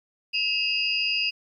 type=tone cluster; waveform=sine; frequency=2584 / 2803 / 4900 Hz; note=E7 / F7 / D#8; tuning=-35 / +6 / -27 cents; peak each=-27 dBFS; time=0.33-1.31 s; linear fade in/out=20 ms; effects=10-bit